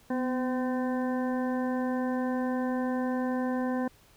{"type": "harmonic tone with a mistuned harmonic", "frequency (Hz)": 256.3, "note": "C4", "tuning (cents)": -36, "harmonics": [1, 2, 3, 4, 6, 7], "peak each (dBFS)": [-28, -34, -38, -40, -44, -45], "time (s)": [0.1, 3.88], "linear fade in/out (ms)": 5, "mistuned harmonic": 1, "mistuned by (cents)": -37, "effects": ["pink hiss -60 dBFS RMS until 4.16 s"]}